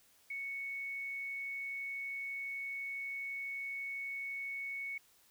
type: tone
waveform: sine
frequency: 2217 Hz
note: C#7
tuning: in tune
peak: -38 dBFS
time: 0.3-4.98 s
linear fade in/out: 5 ms
effects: white hiss -67 dBFS RMS until 5.3 s